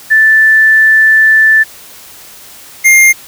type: tone pair in turn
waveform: sine / square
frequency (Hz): 1760 / 2116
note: A6 / C7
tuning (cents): 0 / +19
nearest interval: minor third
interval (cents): 319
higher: second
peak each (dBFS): -3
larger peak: neither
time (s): 0.1-1.64 / 2.84-3.13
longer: first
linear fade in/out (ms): 20
effects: white hiss -34 dBFS RMS until 3.27 s